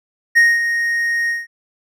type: tone with ADSR envelope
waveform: triangle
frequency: 1864.7 Hz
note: A#6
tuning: in tune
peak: -5 dBFS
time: 0.35-1.47 s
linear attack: 23 ms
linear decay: 220 ms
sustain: -9 dB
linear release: 180 ms
effects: none